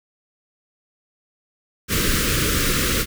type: band-stop noise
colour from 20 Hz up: pink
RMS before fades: -20 dBFS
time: 1.88-3.06 s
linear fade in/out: 50 ms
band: 520 to 1200 Hz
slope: 48 dB/octave
effects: none